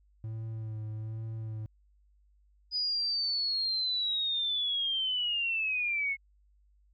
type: tone with vibrato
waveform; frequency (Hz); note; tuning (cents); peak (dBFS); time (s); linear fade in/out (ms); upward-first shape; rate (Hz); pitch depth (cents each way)
triangle; 110; A2; 0; -33; 0.24-1.66; 0; sine; 1.2; 29
type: linear sweep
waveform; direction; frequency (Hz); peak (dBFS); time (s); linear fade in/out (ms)
sine; down; 4978 to 2168; -28; 2.71-6.17; 50
effects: added 50 Hz sine -62 dBFS peak until 6.93 s